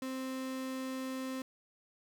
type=tone; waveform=35% pulse; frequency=261.6 Hz; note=C4; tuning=in tune; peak=-35 dBFS; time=0.02-1.42 s; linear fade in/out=2 ms; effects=none